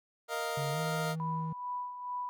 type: chord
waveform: 25% pulse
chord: Bb suspended fourth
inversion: none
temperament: equal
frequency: 466.2 / 622.3 / 698.5 Hz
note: Bb4 / Eb5 / F5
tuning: 0 / 0 / 0 cents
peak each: -34 dBFS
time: 0.28-1.16 s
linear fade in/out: 50 ms
type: tone with pitch glide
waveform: triangle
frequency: 142.2 to 160.54 Hz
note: C#3 to E3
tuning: +45 to -45 cents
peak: -32 dBFS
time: 0.57-1.53 s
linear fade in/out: 5 ms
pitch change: +210 cents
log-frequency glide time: 0.71-0.79 s
type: tone with tremolo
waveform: sine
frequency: 987.8 Hz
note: B5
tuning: in tune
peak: -33 dBFS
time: 1.2-2.29 s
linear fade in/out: 0 ms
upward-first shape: sine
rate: 2.3 Hz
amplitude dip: 60%
effects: none